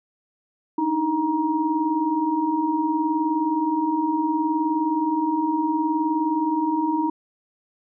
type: tone cluster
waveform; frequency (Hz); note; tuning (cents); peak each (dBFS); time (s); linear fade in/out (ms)
sine; 296.4 / 315.7 / 944; D4 / D#4 / A#5; +16 / +25 / +22; -28 / -22 / -24; 0.78-7.1; 5
effects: none